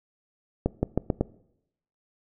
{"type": "accelerating click train", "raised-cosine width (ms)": 2, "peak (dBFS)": -9, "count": 5, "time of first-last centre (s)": [0.66, 1.21], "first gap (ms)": 170, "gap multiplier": 0.86, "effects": ["noise-tail reverb RT60 0.8 s tail -21 dB re dry"]}